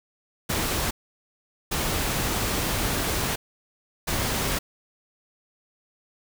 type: noise bursts at uneven times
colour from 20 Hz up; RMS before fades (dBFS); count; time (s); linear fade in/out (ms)
pink; -26; 3; 0.49-0.91 / 1.71-3.36 / 4.07-4.59; 10
effects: none